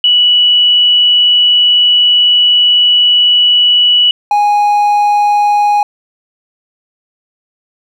sine / triangle tone pair in turn, 2946 / 826.7 Hz, F#7 / G#5, -8 / -8 cents, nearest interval octave + minor seventh, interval 2200 cents, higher first, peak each -5 dBFS, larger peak neither, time 0.04-4.11 / 4.31-5.83 s, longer first, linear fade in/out 2 ms, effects none

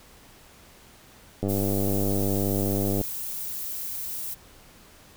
click train, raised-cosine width 2 ms, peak -14 dBFS, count 158, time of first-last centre 1.43-3.013 s, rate 99.2 Hz
violet noise, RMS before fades -33 dBFS, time 1.48-4.35 s, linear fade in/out 20 ms
effects pink hiss -52 dBFS RMS until 5.16 s

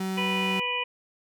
35% pulse tone, 189.4 Hz, F#3, 41 cents sharp, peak -26 dBFS, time 0-0.6 s, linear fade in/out 5 ms
harmonic tone, 492.3 Hz, B4, 6 cents flat, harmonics 1 / 2 / 4 / 5 / 6, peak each -36 / -32 / -38 / -29 / -32 dBFS, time 0.17-0.84 s, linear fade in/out 10 ms
effects none

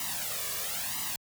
white noise with flanger, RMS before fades -34 dBFS, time 0-1.16 s, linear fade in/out 2 ms, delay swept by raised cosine 1 to 1.78 ms, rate 1 Hz, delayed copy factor +0.95, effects high-pass 60 Hz 12 dB/octave

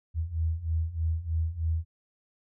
sine beating tone pair, 79.4 / 82.6 Hz, D#2 / E2, +36 / +4 cents, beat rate 3.2 Hz, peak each -31 / -28 dBFS, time 0.14-1.85 s, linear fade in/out 50 ms, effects none

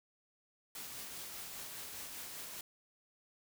white noise with tremolo, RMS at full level -45 dBFS, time 0.75-2.61 s, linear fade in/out 2 ms, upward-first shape triangle, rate 5 Hz, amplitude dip 30%, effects none

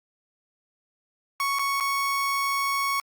30% pulse tone with dropouts, 1108.7 Hz, C#6, in tune, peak -21 dBFS, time 1.4-3 s, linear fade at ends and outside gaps 1 ms, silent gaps 1.587-1.593 / 1.801-1.807 s, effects Opus 48 kbps

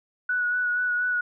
sine tone with vibrato, 1470 Hz, F#6, 12 cents flat, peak -22 dBFS, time 0.29-1.21 s, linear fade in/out 5 ms, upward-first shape sine, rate 4.2 Hz, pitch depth 20 cents each way, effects none

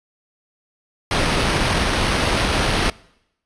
pink noise with sample-and-hold, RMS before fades -19 dBFS, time 1.11-2.9 s, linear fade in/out 2 ms, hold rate 7350 Hz, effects noise-tail reverb RT60 0.8 s tail -23 dB re dry + resampled to 22050 Hz

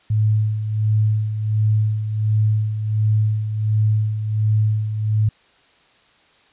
sine tone with tremolo, 107.5 Hz, A2, 40 cents flat, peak -13 dBFS, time 0.1-5.29 s, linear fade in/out 5 ms, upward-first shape sine, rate 1.4 Hz, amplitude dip 60%, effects white hiss -55 dBFS RMS until 6.52 s + resampled to 8000 Hz

